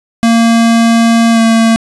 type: tone with pitch glide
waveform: square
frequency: 230 to 226.6 Hz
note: A#3 to A#3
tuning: -23 to -49 cents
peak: -6 dBFS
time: 0.23-1.76 s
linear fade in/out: 0 ms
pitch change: -26 cents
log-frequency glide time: 1.32-1.4 s
effects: resampled to 24000 Hz + 8-bit